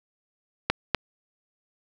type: clicks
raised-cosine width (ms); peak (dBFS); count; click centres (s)
0.3; -4; 2; 0.7 / 0.947
effects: none